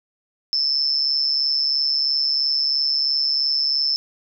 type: tone with amplitude modulation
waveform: sine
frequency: 5274 Hz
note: E8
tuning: in tune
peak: -14 dBFS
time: 0.53-3.96 s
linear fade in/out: 0 ms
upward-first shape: sine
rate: 143 Hz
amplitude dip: 80%
effects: none